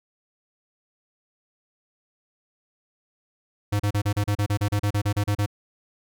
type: tone bursts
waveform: square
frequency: 102.8 Hz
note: G#2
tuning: 17 cents flat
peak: -21 dBFS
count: 16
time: 3.72-5.462 s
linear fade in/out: 10 ms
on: 77 ms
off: 34 ms
effects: none